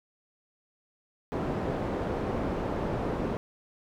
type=low-pass noise; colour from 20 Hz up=white; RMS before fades=-31 dBFS; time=1.32-3.37 s; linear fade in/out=0 ms; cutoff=550 Hz; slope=12 dB/octave; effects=none